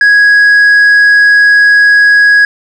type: tone with tanh clipping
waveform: sine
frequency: 1661.2 Hz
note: G#6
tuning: in tune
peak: -3 dBFS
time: 0.01-2.45 s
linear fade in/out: 2 ms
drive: 3 dB
effects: none